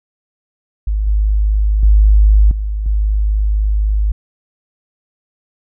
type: tone with level steps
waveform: sine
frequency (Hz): 51.91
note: G#1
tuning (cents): 0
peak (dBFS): -13 / -10 / -5 / -16 / -11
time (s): 0.87-4.12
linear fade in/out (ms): 5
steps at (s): 1.07 / 1.83 / 2.51 / 2.86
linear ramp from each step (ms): 2
effects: none